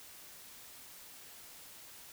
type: silence
effects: white hiss -53 dBFS RMS until 2.12 s